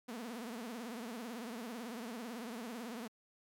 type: tone with vibrato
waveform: sawtooth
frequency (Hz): 233.1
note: A#3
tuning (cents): 0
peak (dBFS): -38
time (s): 0.08-3.08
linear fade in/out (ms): 10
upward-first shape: triangle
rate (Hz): 18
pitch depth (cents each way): 180
effects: MP3 96 kbps